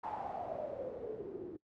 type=noise with low-pass filter sweep; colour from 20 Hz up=white; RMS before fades=-42 dBFS; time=0.03-1.57 s; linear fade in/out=10 ms; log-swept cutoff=910 to 330 Hz; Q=9.7; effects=noise-tail reverb RT60 0.1 s tail -21 dB re dry + high-pass 60 Hz 12 dB/octave